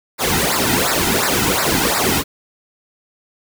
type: noise with flanger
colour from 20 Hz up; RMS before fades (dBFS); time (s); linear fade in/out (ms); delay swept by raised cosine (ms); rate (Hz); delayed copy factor
pink; -17; 0.18-2.24; 50; 0.31 to 1.81; 2.8; -1
effects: none